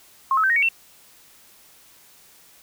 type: tone with pitch steps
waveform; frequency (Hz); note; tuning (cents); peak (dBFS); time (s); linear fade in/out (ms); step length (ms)
sine; 1072 / 1289.6 / 1551.5 / 1866.5 / 2245 / 2701; C6 / E6 / G6 / A#6 / C#7 / E7; +42 / -38 / -18 / +2 / +21 / +42; -16; 0.31-0.688; 2; 63
effects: white hiss -52 dBFS RMS until 2.62 s